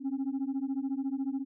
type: beating tone pair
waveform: sine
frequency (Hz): 263.9 / 277.9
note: C4 / C#4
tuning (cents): +15 / +4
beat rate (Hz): 14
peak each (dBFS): -31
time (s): 0-1.45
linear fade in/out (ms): 50
effects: tanh soft clip ceiling -27 dBFS